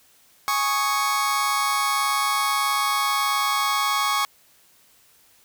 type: chord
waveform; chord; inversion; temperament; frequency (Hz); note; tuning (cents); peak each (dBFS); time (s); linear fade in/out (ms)
sawtooth; Ab suspended fourth; none; just; 830.6 / 1107.5 / 1245.9; Ab5 / Db6 / Eb6; 0 / -2 / +2; -24 / -18 / -24; 0.48-4.25; 0
effects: white hiss -57 dBFS RMS until 5.44 s